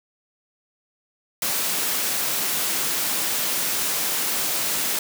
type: high-pass noise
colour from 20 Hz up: white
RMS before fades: -24 dBFS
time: 1.42-4.99 s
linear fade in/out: 2 ms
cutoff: 130 Hz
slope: 24 dB/octave
effects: none